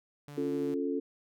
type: tone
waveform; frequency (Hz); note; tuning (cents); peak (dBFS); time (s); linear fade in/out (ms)
sawtooth; 145.2; D3; -19; -40; 0.28-0.74; 0
type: chord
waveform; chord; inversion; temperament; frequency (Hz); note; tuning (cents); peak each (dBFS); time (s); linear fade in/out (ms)
sine; Db augmented; none; equal; 277.2 / 349.2 / 440; Db4 / F4 / A4; 0 / 0 / 0; -32 / -36 / -34; 0.37-1; 10
effects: none